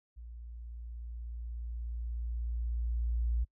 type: tone with level ramp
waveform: sine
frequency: 58.27 Hz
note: A#1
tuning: in tune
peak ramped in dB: -44 to -27 dBFS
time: 0.16-3.45 s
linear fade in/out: 20 ms
effects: noise-tail reverb RT60 0.1 s tail -26 dB re dry